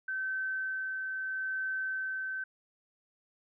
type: tone with tremolo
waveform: sine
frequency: 1538 Hz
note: G6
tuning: 33 cents flat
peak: -31 dBFS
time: 0.08-2.44 s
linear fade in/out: 5 ms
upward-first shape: sine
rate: 0.77 Hz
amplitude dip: 25%
effects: none